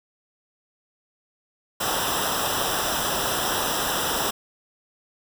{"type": "noise with comb filter", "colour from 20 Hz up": "pink", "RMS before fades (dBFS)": -25, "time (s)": [1.8, 4.31], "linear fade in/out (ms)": 10, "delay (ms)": 0.45, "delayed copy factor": -0.85, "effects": []}